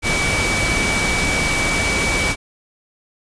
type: tone in noise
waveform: sine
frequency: 2287 Hz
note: D7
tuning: 47 cents flat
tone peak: -20 dBFS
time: 0.02-2.36 s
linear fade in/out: 50 ms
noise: pink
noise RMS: -20 dBFS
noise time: 0.02-2.36 s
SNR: -3 dB
effects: resampled to 22050 Hz